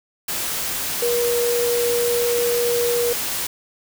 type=tone in noise; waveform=sine; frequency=478.1 Hz; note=A#4; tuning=44 cents sharp; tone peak=-18 dBFS; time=1.02-3.13 s; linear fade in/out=5 ms; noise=white; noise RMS=-25 dBFS; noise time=0.28-3.47 s; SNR=+4 dB; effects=none